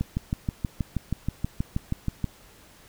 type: click train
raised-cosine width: 5 ms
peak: -13 dBFS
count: 15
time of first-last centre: 0.01-2.243 s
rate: 6.27 Hz
effects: pink hiss -53 dBFS RMS until 2.88 s